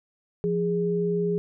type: tone pair together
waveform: sine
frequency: 173.48 / 412.6 Hz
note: F3 / G#4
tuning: -11 / -11 cents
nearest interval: octave + minor third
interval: 1500 cents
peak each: -26 / -24 dBFS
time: 0.44-1.38 s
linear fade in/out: 0 ms
effects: none